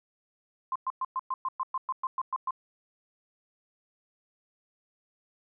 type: tone bursts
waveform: sine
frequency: 1046.5 Hz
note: C6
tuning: in tune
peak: -27 dBFS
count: 13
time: 0.72-2.508 s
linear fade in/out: 2 ms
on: 36 ms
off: 110 ms
effects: none